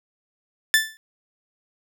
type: tone with exponential decay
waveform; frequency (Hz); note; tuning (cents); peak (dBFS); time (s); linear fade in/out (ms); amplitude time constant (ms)
sawtooth; 1760; A6; 0; -8; 0.74-0.97; 0; 49
effects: none